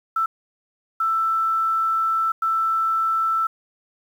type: tone bursts at uneven times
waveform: sine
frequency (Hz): 1327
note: E6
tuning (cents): +11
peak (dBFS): -18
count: 3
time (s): 0.16-0.26 / 1-2.32 / 2.42-3.47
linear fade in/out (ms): 5
effects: 8-bit